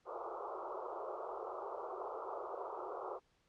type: band-pass noise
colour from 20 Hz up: pink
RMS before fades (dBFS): -44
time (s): 0.05-3.2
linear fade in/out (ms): 50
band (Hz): 360 to 1300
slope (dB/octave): 96
effects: pink hiss -75 dBFS RMS until 3.48 s + low-pass 6000 Hz 12 dB/octave